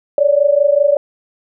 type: tone pair together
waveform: sine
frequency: 562.1 / 587.3 Hz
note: C#5 / D5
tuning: +24 / 0 cents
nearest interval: minor second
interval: 76 cents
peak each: -12 dBFS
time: 0.18-0.97 s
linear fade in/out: 2 ms
effects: none